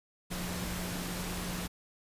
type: tone in noise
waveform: sine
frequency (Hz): 178.8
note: F3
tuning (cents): +41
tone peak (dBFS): -39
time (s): 0.3-1.68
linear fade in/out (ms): 20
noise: pink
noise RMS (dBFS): -38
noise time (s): 0.3-1.68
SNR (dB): -4
effects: resampled to 32000 Hz